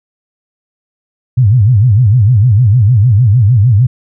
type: tone with vibrato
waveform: sine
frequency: 112.4 Hz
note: A2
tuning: 37 cents sharp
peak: -4 dBFS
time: 1.37-3.87 s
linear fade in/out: 10 ms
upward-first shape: sine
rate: 6.6 Hz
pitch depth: 260 cents each way
effects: none